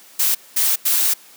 blue noise bursts at uneven times, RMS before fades -17 dBFS, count 3, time 0.19-0.35 / 0.56-0.76 / 0.85-1.14 s, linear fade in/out 10 ms, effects white hiss -46 dBFS RMS until 1.36 s + high-pass 200 Hz 12 dB/octave

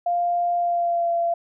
sine tone with pitch glide, 698.5 to 682.9 Hz, F5 to F5, 0 to -39 cents, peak -19 dBFS, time 0.06-1.34 s, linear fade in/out 5 ms, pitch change -39 cents, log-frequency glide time 0.56-1.1 s, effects none

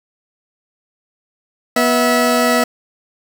20% pulse tone pair together, 243.8 / 651 Hz, B3 / E5, -22 / -22 cents, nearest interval octave + perfect fourth, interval 1700 cents, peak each -10 dBFS, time 1.76-2.64 s, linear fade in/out 5 ms, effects none

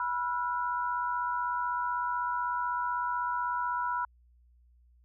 sine tone cluster, 979 / 1345 / 1441 Hz, B5 / E6 / F#6, -15 / +34 / -46 cents, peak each -30 / -36 / -37 dBFS, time 0-4.05 s, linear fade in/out 2 ms, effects added 60 Hz sine -59 dBFS peak until 5.04 s

